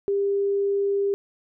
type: tone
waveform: sine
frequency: 399.2 Hz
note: G4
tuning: 32 cents sharp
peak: -20 dBFS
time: 0.08-1.14 s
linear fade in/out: 0 ms
effects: none